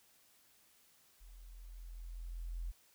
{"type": "tone with level ramp", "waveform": "sine", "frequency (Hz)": 42.53, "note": "F1", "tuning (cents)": -45, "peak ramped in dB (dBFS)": [-53, -37], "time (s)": [1.2, 2.72], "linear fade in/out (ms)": 20, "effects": ["white hiss -68 dBFS RMS until 2.94 s"]}